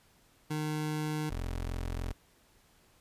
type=tone pair in turn; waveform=25% pulse; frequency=153.1 / 43.39 Hz; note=D#3 / F1; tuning=-28 / -10 cents; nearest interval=octave + minor seventh; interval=2182 cents; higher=first; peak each=-28 / -30 dBFS; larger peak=first; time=0.5-1.3 / 1.3-2.13 s; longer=second; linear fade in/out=10 ms; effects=pink hiss -65 dBFS RMS until 3 s + resampled to 32000 Hz